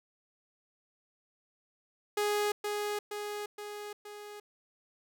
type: tone with echo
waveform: sawtooth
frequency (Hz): 415.3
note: G#4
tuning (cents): 0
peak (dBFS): -24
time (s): 2.17-2.52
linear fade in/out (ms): 5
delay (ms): 470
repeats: 4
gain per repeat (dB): -4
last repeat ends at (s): 4.4
effects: none